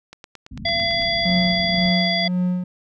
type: click train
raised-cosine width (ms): 0.2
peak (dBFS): -21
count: 9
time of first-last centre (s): 0.13-1.022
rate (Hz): 8.97
type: low-pass noise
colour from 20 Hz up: white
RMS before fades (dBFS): -34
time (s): 0.51-1.91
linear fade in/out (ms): 10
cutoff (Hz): 270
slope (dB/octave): 96
type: harmonic tone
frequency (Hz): 679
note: F5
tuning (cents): -49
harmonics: 1 / 3 / 5 / 7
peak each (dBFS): -24 / -24 / -24 / -24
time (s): 0.65-2.28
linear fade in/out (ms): 5
type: tone with tremolo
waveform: triangle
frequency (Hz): 180.5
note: F#3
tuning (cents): -43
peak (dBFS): -15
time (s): 1.25-2.64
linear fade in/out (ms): 5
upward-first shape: sine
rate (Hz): 1.9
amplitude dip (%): 65
effects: none